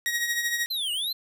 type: tone with tremolo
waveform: sawtooth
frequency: 1892 Hz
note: A#6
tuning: 25 cents sharp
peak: -19 dBFS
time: 0.06-0.66 s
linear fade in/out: 0 ms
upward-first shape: triangle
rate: 13 Hz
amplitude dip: 60%
type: linear two-way sweep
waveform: square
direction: down then up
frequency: 4200 to 2802 to 4200 Hz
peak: -27 dBFS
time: 0.7-1.13 s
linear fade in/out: 10 ms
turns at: 0.92 s
effects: none